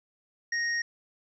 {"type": "tone pair together", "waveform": "sine", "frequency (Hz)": [1868, 5594], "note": ["A#6", "F8"], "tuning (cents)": [3, 2], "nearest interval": "octave + perfect fifth", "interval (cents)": 1899, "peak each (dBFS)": [-27, -35], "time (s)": [0.52, 0.82], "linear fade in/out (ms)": 5, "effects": []}